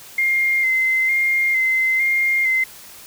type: tone with vibrato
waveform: sine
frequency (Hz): 2093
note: C7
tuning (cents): 0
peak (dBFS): -15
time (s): 0.18-2.64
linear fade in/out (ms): 5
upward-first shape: square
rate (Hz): 1.1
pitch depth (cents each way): 22
effects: white hiss -41 dBFS RMS until 3.06 s